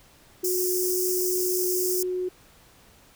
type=tone; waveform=sine; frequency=365.2 Hz; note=F#4; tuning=23 cents flat; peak=-25 dBFS; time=0.43-2.29 s; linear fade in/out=10 ms
type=high-pass noise; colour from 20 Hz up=white; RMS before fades=-28 dBFS; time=0.44-2.03 s; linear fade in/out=5 ms; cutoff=5000 Hz; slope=96 dB/octave
effects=pink hiss -55 dBFS RMS until 3.15 s